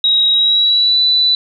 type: tone with pitch glide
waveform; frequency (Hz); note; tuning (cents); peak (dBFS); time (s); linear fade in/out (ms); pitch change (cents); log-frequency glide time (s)
sine; 3816 to 3978; A#7 to B7; +40 to +12; -9; 0.04-1.35; 2; +72; 0.33-0.99
effects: none